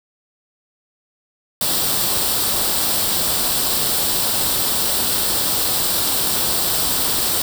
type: noise with comb filter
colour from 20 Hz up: white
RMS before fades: -19 dBFS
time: 1.61-7.42 s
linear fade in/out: 2 ms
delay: 0.23 ms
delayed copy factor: +0.55
effects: none